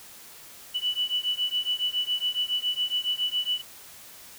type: beating tone pair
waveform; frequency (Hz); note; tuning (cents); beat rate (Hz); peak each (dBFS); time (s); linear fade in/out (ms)
sine; 2962 / 2969.2; F#7 / F#7; +1 / +5; 7.2; -28; 0.74-3.62; 20
effects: white hiss -47 dBFS RMS until 4.38 s